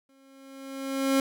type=tone with exponential growth; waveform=30% pulse; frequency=270 Hz; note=C#4; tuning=45 cents flat; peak=-17 dBFS; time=0.09-1.2 s; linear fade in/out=2 ms; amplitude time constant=240 ms; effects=none